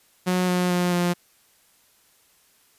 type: tone with pitch steps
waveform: sawtooth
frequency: 182 / 179.91 / 177.84 / 175.8 Hz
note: F#3 / F#3 / F3 / F3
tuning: -28 / -48 / +32 / +12 cents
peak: -16 dBFS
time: 0.26-1.14 s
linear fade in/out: 20 ms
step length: 220 ms
effects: white hiss -60 dBFS RMS until 2.78 s + resampled to 32000 Hz